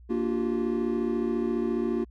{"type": "chord", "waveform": "triangle", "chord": "G minor seventh", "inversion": "first", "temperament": "equal with one note detuned", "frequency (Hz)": [233.1, 293.7, 349.2, 383.7], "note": ["Bb3", "D4", "F4", "G4"], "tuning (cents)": [0, 0, 0, -37], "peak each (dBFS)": [-27, -32, -27, -30], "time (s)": [0.09, 2.05], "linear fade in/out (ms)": 20, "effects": ["added 60 Hz sine -47 dBFS peak until 2.1 s"]}